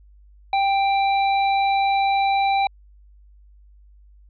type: harmonic tone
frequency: 787 Hz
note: G5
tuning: 7 cents sharp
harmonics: 1 / 3 / 5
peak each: -17 / -27 / -31 dBFS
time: 0.53-2.67 s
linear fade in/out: 2 ms
effects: added 50 Hz sine -47 dBFS peak until 4.29 s

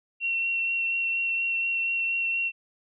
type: tone with vibrato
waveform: sine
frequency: 2724 Hz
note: F7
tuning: 44 cents flat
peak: -24 dBFS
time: 0.2-2.52 s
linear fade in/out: 50 ms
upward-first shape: sine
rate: 4.2 Hz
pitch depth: 11 cents each way
effects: none

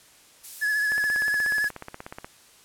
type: noise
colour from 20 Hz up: violet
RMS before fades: -35 dBFS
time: 0.43-1.71 s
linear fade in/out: 20 ms
type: tone with vibrato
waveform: triangle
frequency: 1700 Hz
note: G#6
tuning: 40 cents sharp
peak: -20 dBFS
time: 0.61-1.69 s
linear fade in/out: 20 ms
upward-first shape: triangle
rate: 14 Hz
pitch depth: 39 cents each way
type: click train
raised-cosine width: 0.5 ms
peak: -21 dBFS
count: 23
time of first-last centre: 0.92-2.245 s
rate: 16.6 Hz
effects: white hiss -54 dBFS RMS until 2.64 s + low-pass 11000 Hz 12 dB/octave

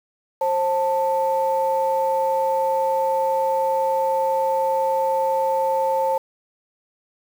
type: tone pair together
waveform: sine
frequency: 533 / 885 Hz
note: C5 / A5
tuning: +32 / +10 cents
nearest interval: major sixth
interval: 878 cents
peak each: -20 dBFS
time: 0.41-6.18 s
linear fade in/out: 5 ms
effects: tanh soft clip ceiling -10 dBFS + 7-bit

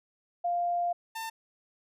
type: tone pair in turn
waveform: sine / sawtooth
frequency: 698.5 / 897.6 Hz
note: F5 / A5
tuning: 0 / +34 cents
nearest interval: major third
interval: 434 cents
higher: second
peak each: -26 / -31 dBFS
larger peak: first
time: 0.44-0.93 / 1.15-1.3 s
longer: first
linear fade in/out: 10 ms
effects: none

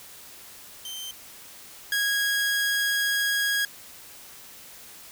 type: tone pair in turn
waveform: sawtooth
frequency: 3110 / 1647.5 Hz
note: G7 / G#6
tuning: -14 / -14 cents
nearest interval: major seventh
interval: 1100 cents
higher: first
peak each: -31 / -19 dBFS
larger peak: second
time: 0.85-1.11 / 1.92-3.65 s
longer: second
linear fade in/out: 2 ms
effects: white hiss -46 dBFS RMS until 5.11 s

